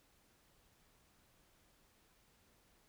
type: silence
effects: pink hiss -71 dBFS RMS until 2.88 s